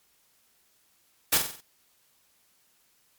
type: noise with echo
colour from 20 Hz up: white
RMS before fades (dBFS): -21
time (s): 1.32-1.38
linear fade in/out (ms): 10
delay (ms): 46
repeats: 5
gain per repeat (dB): -6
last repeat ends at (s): 1.61
effects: white hiss -66 dBFS RMS until 3.18 s + MP3 96 kbps